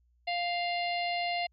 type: harmonic tone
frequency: 698.5 Hz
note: F5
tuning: in tune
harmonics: 1 / 3 / 4 / 5 / 6 / 7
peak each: -31 / -36 / -38 / -47 / -40 / -50 dBFS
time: 0.27-1.47 s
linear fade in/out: 10 ms
effects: added 60 Hz sine -65 dBFS peak until 1.52 s